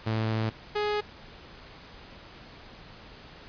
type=tone pair in turn; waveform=sawtooth; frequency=110.7 / 417.9 Hz; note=A2 / G#4; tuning=+11 / +11 cents; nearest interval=octave + major seventh; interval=2300 cents; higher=second; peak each=-22 dBFS; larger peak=neither; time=0.06-0.5 / 0.75-1.01 s; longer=first; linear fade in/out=10 ms; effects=pink hiss -48 dBFS RMS until 3.48 s + resampled to 11025 Hz